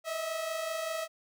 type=tone pair together; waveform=sawtooth; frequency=625 / 650.2 Hz; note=D#5 / E5; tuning=+8 / -24 cents; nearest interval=minor second; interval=68 cents; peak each=-35 / -30 dBFS; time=0.04-1.08 s; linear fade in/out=50 ms; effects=none